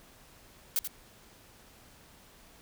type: noise with echo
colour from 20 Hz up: blue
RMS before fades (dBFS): -28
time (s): 0.76-0.79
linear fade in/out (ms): 0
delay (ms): 84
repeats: 1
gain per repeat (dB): -8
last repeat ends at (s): 0.874
effects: pink hiss -57 dBFS RMS until 2.61 s